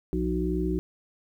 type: harmonic tone with a mistuned harmonic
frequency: 61.74 Hz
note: B1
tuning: in tune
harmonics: 1 / 3 / 5 / 6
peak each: -30 / -30 / -30 / -30 dBFS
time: 0.13-0.79 s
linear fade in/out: 0 ms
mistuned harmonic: 3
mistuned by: -99 cents
effects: 10-bit